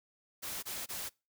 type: noise bursts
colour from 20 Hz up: white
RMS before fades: -40 dBFS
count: 3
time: 0.42-1.096 s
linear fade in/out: 20 ms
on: 210 ms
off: 23 ms
effects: noise-tail reverb RT60 0.3 s tail -26 dB re dry